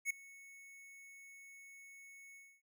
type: tone with ADSR envelope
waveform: square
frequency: 2208 Hz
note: C#7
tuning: 7 cents flat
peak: -32 dBFS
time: 0.05-2.62 s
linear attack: 53 ms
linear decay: 4 ms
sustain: -23 dB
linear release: 260 ms
effects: none

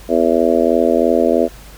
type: harmonic tone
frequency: 83 Hz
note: E2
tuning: 12 cents sharp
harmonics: 3 / 4 / 5 / 6 / 7 / 8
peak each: -18 / -18 / -18 / -18 / -18 / -18 dBFS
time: 0.08-1.49 s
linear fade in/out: 50 ms
effects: added 50 Hz sine -37 dBFS peak until 1.77 s + pink hiss -41 dBFS RMS until 1.77 s

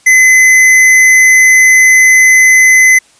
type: tone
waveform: square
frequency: 2035 Hz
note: C7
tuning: 49 cents flat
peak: -3 dBFS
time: 0.06-2.99 s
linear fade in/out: 10 ms
effects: white hiss -46 dBFS RMS until 3.19 s + resampled to 22050 Hz

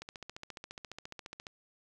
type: click train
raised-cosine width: 0.2 ms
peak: -26 dBFS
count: 22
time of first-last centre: 0.02-1.468 s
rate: 14.5 Hz
effects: none

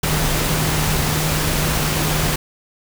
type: tone in noise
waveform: sine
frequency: 153.6 Hz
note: D#3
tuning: 22 cents flat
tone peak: -22 dBFS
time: 0.03-2.36 s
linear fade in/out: 5 ms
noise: pink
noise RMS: -20 dBFS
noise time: 0.03-2.36 s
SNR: -5 dB
effects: none

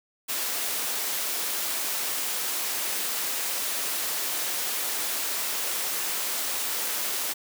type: high-pass noise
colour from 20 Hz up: white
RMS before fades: -29 dBFS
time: 0.28-7.34 s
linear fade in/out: 20 ms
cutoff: 300 Hz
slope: 12 dB/octave
effects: none

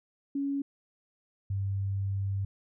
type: tone pair in turn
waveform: sine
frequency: 279.2 / 98.17 Hz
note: C#4 / G2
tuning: +13 / +3 cents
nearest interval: octave + tritone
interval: 1810 cents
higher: first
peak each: -28 / -28 dBFS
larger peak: neither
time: 0.35-0.62 / 1.5-2.45 s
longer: second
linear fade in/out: 5 ms
effects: none

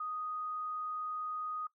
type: tone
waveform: sine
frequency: 1244.5 Hz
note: D#6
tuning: in tune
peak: -36 dBFS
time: 0-1.67 s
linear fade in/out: 5 ms
effects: noise-tail reverb RT60 0.1 s tail -17 dB re dry

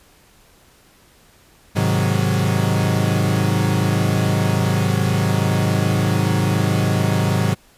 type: chord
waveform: 40% pulse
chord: Ab dominant seventh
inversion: none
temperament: equal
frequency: 103.83 / 130.81 / 155.56 / 185 Hz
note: Ab2 / C3 / Eb3 / Gb3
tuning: 0 / 0 / 0 / 0 cents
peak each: -19 / -21 / -22 / -21 dBFS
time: 1.75-7.55 s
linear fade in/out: 20 ms
effects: pink hiss -52 dBFS RMS until 7.77 s + resampled to 32000 Hz

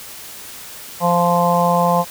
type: harmonic tone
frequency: 173.8 Hz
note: F3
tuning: 8 cents flat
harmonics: 1 / 3 / 4 / 5 / 6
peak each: -19 / -19 / -19 / -19 / -19 dBFS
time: 1-2.05 s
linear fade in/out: 50 ms
effects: white hiss -35 dBFS RMS until 2.1 s

